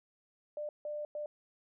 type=tone bursts at uneven times; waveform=sine; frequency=596 Hz; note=D5; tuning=25 cents sharp; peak=-36 dBFS; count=3; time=0.57-0.69 / 0.85-1.05 / 1.15-1.26 s; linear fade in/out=2 ms; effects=none